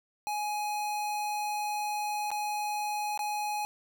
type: tone with dropouts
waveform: square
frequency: 837 Hz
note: G#5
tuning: 13 cents sharp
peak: -31 dBFS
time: 0.27-3.65 s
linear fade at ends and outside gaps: 0 ms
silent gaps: 2.305-2.315 / 3.176-3.192 s
effects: none